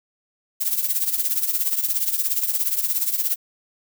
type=noise with tremolo; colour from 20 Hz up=violet; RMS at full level=-19 dBFS; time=0.6-3.36 s; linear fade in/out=20 ms; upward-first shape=triangle; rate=17 Hz; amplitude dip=80%; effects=none